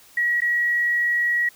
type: tone with dropouts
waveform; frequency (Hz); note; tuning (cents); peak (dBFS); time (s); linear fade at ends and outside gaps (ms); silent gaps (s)
sine; 1914; A#6; +45; -18; 0.17-1.49; 5; 0.405-0.418
effects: white hiss -51 dBFS RMS until 1.55 s